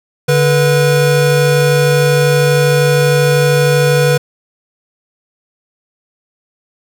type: tone pair together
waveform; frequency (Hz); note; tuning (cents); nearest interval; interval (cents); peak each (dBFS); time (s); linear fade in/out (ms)
square; 145.11 / 488.1; D3 / B4; -20 / -20; octave + major sixth; 2100; -12; 0.28-4.18; 10
effects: none